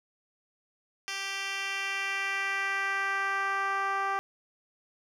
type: tone with band-pass filter sweep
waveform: 10% pulse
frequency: 392 Hz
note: G4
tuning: in tune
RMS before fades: -31 dBFS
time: 1.08-4.19 s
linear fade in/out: 0 ms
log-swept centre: 3900 to 1000 Hz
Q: 1.6
effects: none